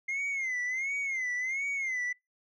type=tone with vibrato; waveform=sine; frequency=2103 Hz; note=C7; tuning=8 cents sharp; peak=-27 dBFS; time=0.08-2.13 s; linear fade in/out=10 ms; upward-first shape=sine; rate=1.4 Hz; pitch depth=120 cents each way; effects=noise-tail reverb RT60 0.2 s tail -26 dB re dry + tanh soft clip ceiling -29 dBFS